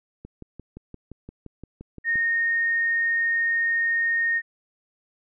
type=click train; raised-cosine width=3 ms; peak=-26 dBFS; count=12; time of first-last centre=0.25-2.156 s; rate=5.77 Hz
type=tone; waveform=sine; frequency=1847 Hz; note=A#6; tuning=16 cents flat; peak=-20 dBFS; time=2.04-4.42 s; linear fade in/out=50 ms
effects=none